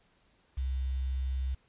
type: tone with quantisation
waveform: sine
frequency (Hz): 65.41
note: C2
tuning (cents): 0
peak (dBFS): -29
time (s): 0.57-1.55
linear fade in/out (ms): 10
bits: 9
effects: pink hiss -68 dBFS RMS until 1.68 s + resampled to 8000 Hz